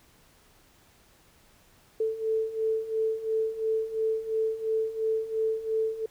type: beating tone pair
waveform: sine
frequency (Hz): 440 / 442.9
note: A4 / A4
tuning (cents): 0 / +11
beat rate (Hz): 2.9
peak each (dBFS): -31 / -27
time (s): 2-6.06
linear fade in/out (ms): 5
effects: pink hiss -60 dBFS RMS until 6.1 s